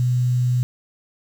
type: tone with quantisation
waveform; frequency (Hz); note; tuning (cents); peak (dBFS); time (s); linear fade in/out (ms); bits
sine; 124.1; B2; +9; -16; 0-0.63; 0; 7
effects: none